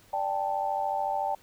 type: chord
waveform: sine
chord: D suspended fourth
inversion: none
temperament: equal with one note detuned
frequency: 587.3 / 786.3 / 880 Hz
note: D5 / G5 / A5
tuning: 0 / +5 / 0 cents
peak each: -34 / -29 / -31 dBFS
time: 0.13-1.35 s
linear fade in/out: 5 ms
effects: pink hiss -58 dBFS RMS until 1.42 s